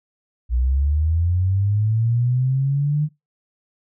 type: linear sweep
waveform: sine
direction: up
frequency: 58.27 to 152.4 Hz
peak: -16 dBFS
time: 0.49-3.09 s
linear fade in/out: 50 ms
effects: noise-tail reverb RT60 0.2 s tail -21 dB re dry